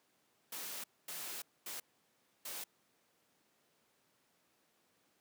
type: noise bursts at uneven times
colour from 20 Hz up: white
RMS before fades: -44 dBFS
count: 4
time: 0.52-0.84 / 1.08-1.42 / 1.66-1.8 / 2.45-2.64 s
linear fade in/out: 5 ms
effects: pink hiss -74 dBFS RMS until 5.2 s + high-pass 200 Hz 12 dB/octave